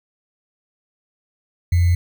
sine tone with sample-and-hold, 87 Hz, F2, 6 cents flat, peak -12 dBFS, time 1.72-1.95 s, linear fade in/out 5 ms, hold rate 2100 Hz, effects none

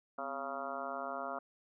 harmonic tone with a mistuned harmonic, 138 Hz, C#3, 7 cents flat, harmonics 2 / 3 / 4 / 5 / 6 / 7 / 8 / 9 / 10, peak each -49 / -52 / -45 / -42 / -51 / -47 / -47 / -45 / -46 dBFS, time 0.18-1.39 s, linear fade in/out 5 ms, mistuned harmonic 2, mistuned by -110 cents, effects none

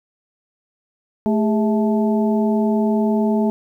harmonic tone with a mistuned harmonic, 217.7 Hz, A3, 18 cents flat, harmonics 1 / 2 / 3 / 4, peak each -16 / -22 / -26 / -28 dBFS, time 1.26-3.5 s, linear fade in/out 0 ms, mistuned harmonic 2, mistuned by -110 cents, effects 9-bit

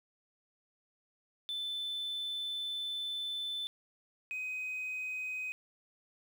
sine tone pair in turn, 3520 / 2514 Hz, A7 / D#7, 0 / +17 cents, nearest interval tritone, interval 583 cents, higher first, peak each -33 / -34 dBFS, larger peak first, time 1.49-3.67 / 4.31-5.52 s, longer first, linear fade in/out 0 ms, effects tanh soft clip ceiling -33 dBFS + 10-bit

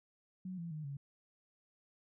sine tone with pitch steps, 185 / 168.67 / 153.78 / 140.2 Hz, F#3 / E3 / D#3 / C#3, 0 / +40 / -20 / +20 cents, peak -40 dBFS, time 0.45-0.97 s, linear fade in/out 5 ms, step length 130 ms, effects none

